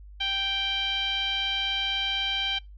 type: tone with low-pass filter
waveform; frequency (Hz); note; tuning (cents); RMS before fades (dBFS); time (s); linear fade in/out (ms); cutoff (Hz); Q
10% pulse; 784; G5; 0; -28; 0.2-2.59; 10; 3300; 5
effects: noise-tail reverb RT60 0.2 s tail -24 dB re dry + added 50 Hz sine -43 dBFS peak until 2.77 s